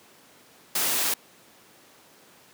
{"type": "noise", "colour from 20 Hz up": "white", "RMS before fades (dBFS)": -25, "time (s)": [0.75, 1.14], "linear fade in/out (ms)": 5, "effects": ["pink hiss -54 dBFS RMS until 2.53 s", "high-pass 200 Hz 12 dB/octave"]}